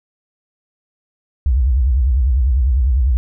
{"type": "tone with vibrato", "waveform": "sine", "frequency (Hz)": 64, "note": "C2", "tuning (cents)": -38, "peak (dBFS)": -11, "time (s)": [1.46, 3.17], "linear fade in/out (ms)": 0, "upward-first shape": "sine", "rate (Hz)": 10, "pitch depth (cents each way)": 210, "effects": []}